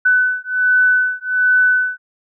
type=beating tone pair; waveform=sine; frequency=1500 / 1501.3 Hz; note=F#6 / F#6; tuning=+23 / +25 cents; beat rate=1.3 Hz; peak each=-15 dBFS; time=0.05-1.98 s; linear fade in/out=10 ms; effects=none